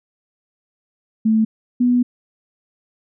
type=tone pair in turn; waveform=sine; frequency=220 / 245.7 Hz; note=A3 / B3; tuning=0 / -9 cents; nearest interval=major second; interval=191 cents; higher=second; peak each=-12 dBFS; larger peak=neither; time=1.25-1.45 / 1.8-2.03 s; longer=second; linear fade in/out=10 ms; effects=none